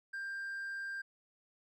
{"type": "tone with hard clipping", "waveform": "sine", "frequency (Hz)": 1589, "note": "G6", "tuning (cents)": 23, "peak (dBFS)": -39, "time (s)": [0.13, 1.02], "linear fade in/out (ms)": 10, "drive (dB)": 2, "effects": []}